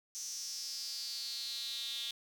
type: tone with high-pass filter sweep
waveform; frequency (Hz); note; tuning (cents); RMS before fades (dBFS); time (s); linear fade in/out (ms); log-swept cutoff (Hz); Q
square; 126.5; B2; +42; -41; 0.15-2.11; 0; 6000 to 3500; 7
effects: 10-bit